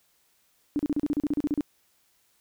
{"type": "tone bursts", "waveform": "sine", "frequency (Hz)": 293.7, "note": "D4", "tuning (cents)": 0, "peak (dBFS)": -22, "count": 13, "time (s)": [0.76, 1.608], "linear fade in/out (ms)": 0, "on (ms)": 32, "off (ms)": 36, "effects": ["white hiss -67 dBFS RMS until 2.4 s"]}